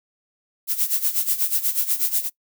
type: noise with tremolo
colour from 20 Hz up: violet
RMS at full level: -19 dBFS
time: 0.67-2.3 s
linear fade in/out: 50 ms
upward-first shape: sine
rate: 8.2 Hz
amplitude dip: 80%
effects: noise-tail reverb RT60 0.1 s tail -22 dB re dry